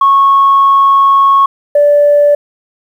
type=tone pair in turn; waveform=sine; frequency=1100 / 582.7 Hz; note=C#6 / D5; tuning=-14 / -14 cents; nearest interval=major seventh; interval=1100 cents; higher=first; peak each=-3 dBFS; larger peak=neither; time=0.01-1.46 / 1.75-2.35 s; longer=first; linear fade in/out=5 ms; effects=tanh soft clip ceiling 0 dBFS + 7-bit